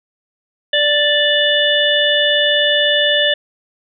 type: harmonic tone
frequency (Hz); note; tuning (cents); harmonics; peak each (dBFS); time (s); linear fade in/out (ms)
587.3; D5; 0; 1 / 3 / 5 / 6; -17 / -17 / -17 / -17; 0.73-3.34; 5
effects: none